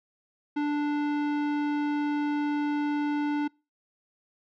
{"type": "tone with tanh clipping", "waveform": "sine", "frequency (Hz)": 293.7, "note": "D4", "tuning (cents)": 0, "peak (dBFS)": -27, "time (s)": [0.56, 3.48], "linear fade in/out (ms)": 10, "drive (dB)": 17, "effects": ["noise-tail reverb RT60 0.3 s tail -26 dB re dry"]}